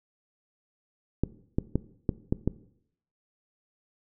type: clicks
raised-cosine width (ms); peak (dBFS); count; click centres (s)
3; -11; 6; 1.236 / 1.585 / 1.756 / 2.092 / 2.325 / 2.476
effects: noise-tail reverb RT60 0.7 s tail -18 dB re dry